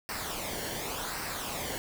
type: noise with flanger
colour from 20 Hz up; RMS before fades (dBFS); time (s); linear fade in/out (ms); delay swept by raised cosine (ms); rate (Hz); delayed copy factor
pink; -36; 0.09-1.78; 0; 0.29 to 0.81; 0.89; -0.6
effects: none